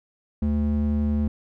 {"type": "ring-modulated tone", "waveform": "triangle", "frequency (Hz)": 146.83, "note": "D3", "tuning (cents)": 0, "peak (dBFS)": -15, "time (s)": [0.42, 1.28], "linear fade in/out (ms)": 5, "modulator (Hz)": 70.7, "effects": []}